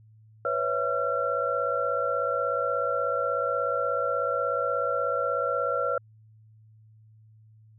sine tone cluster, 498.5 / 555 / 656 / 1363 Hz, B4 / C#5 / E5 / F6, +16 / +2 / -9 / -43 cents, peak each -30 / -29 / -34 / -28 dBFS, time 0.45-5.98 s, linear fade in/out 2 ms, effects added 109 Hz sine -52 dBFS peak until 7.78 s

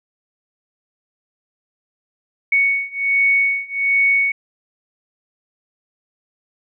sine beating tone pair, 2223 / 2224.3 Hz, C#7 / C#7, +4 / +5 cents, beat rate 1.3 Hz, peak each -18 / -17 dBFS, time 2.52-4.32 s, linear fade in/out 5 ms, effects none

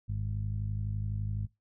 harmonic tone, 51.91 Hz, G#1, in tune, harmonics 1 / 2 / 3 / 4, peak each -37 / -32 / -44 / -47 dBFS, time 0.08-1.47 s, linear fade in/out 20 ms, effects noise-tail reverb RT60 0.2 s tail -22 dB re dry

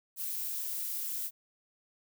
violet noise, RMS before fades -36 dBFS, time 0.16-1.31 s, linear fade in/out 50 ms, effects none

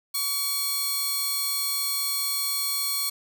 5% pulse tone pair together, 1131 / 4265 Hz, C#6 / C8, +34 / +32 cents, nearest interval octave + major seventh, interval 2298 cents, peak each -19 dBFS, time 0.14-3.1 s, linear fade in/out 10 ms, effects none

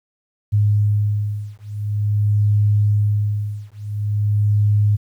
sine beating tone pair, 103.83 / 104.3 Hz, G#2 / G#2, 0 / +8 cents, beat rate 0.47 Hz, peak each -18 dBFS, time 0.52-4.97 s, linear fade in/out 20 ms, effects 9-bit

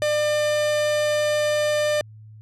45% pulse tone, 599 Hz, D5, 34 cents sharp, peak -19 dBFS, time 0.02-2.01 s, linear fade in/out 0 ms, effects added 108 Hz sine -41 dBFS peak until 2.41 s + low-pass 9000 Hz 12 dB/octave

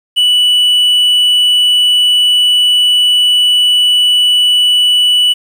triangle tone, 2960 Hz, F#7, in tune, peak -5 dBFS, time 0.16-5.34 s, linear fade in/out 20 ms, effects 7-bit

